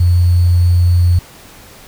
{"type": "tone with sample-and-hold", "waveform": "sine", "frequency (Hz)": 88, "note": "F2", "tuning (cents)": 14, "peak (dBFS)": -7, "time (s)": [0, 1.19], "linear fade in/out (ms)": 5, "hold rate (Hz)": 4410, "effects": ["pink hiss -39 dBFS RMS until 1.87 s"]}